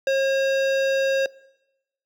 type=tone with hard clipping; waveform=sine; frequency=540 Hz; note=C#5; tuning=45 cents flat; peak=-20 dBFS; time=0.07-1.26 s; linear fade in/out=2 ms; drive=16 dB; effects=noise-tail reverb RT60 0.9 s tail -22 dB re dry